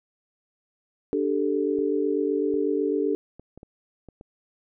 sine chord, D suspended fourth, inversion none, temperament equal, 293.7 / 392 / 440 Hz, D4 / G4 / A4, 0 / 0 / 0 cents, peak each -26 dBFS, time 1.13-3.15 s, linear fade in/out 0 ms
clicks, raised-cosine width 2 ms, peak -30 dBFS, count 7, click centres 1.787 / 2.54 / 3.396 / 3.576 / 3.631 / 4.087 / 4.211 s
effects none

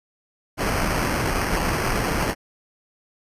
pink noise with sample-and-hold, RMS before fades -23 dBFS, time 0.57-2.35 s, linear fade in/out 50 ms, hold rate 3675 Hz, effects resampled to 32000 Hz

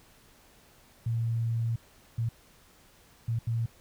sine tone bursts at uneven times, 115.2 Hz, A#2, 20 cents flat, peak -26 dBFS, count 4, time 1.06-1.76 / 2.18-2.29 / 3.28-3.39 / 3.47-3.66 s, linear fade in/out 5 ms, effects pink hiss -59 dBFS RMS until 3.8 s

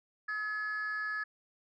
sine tone pair together, 1279 / 1704.6 Hz, D#6 / G#6, +47 / +45 cents, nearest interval perfect fourth, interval 498 cents, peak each -38 / -32 dBFS, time 0.28-1.24 s, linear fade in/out 10 ms, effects tanh soft clip ceiling -30 dBFS

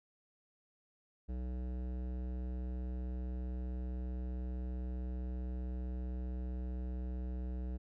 sine tone with hard clipping, 62.3 Hz, B1, 16 cents sharp, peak -39 dBFS, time 1.28-7.78 s, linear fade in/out 20 ms, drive 15 dB, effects none

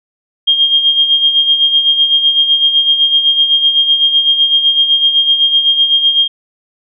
sine tone with tremolo, 3223 Hz, G7, 47 cents sharp, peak -5 dBFS, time 0.47-6.28 s, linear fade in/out 10 ms, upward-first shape sine, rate 7.9 Hz, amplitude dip 60%, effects none

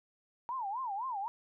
sine tone with vibrato, 909 Hz, A#5, 44 cents flat, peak -34 dBFS, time 0.49-1.28 s, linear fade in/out 0 ms, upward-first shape sine, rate 3.9 Hz, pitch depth 270 cents each way, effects none

